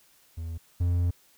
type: tone pair in turn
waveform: triangle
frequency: 82.41 / 87.49 Hz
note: E2 / F2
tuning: 0 / +4 cents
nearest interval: minor second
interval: 104 cents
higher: second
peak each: -30 / -20 dBFS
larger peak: second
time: 0.37-0.58 / 0.8-1.11 s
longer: second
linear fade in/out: 10 ms
effects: white hiss -61 dBFS RMS until 1.37 s